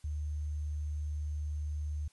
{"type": "tone with sample-and-hold", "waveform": "sine", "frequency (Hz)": 75, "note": "D2", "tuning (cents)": 37, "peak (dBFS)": -33, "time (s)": [0.04, 2.08], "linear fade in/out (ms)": 5, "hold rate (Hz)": 6300, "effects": ["white hiss -67 dBFS RMS until 2.12 s", "resampled to 24000 Hz"]}